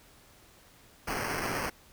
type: noise with sample-and-hold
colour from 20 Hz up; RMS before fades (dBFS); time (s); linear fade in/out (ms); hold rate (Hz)
blue; -33; 1.07-1.7; 10; 3675
effects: pink hiss -58 dBFS RMS until 1.92 s